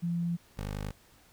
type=tone pair in turn; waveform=sine / 15% pulse; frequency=171.2 / 50.69 Hz; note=F3 / G#1; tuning=-34 / -41 cents; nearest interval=octave + major sixth; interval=2107 cents; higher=first; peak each=-28 dBFS; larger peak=neither; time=0.02-0.37 / 0.57-0.92 s; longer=neither; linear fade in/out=20 ms; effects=pink hiss -61 dBFS RMS until 1.32 s